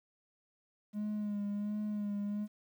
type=tone with vibrato; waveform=triangle; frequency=207.3 Hz; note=G#3; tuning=3 cents flat; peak=-31 dBFS; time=0.93-2.48 s; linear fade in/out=50 ms; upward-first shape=sine; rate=1.4 Hz; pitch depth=32 cents each way; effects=tanh soft clip ceiling -27 dBFS + 11-bit